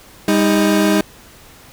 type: tone pair together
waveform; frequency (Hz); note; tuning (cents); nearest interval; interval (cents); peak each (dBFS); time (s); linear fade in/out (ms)
30% pulse; 200.4 / 313.7; G3 / D#4; +38 / +14; minor sixth; 776; -12 / -12; 0.28-1.01; 2
effects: pink hiss -43 dBFS RMS until 1.72 s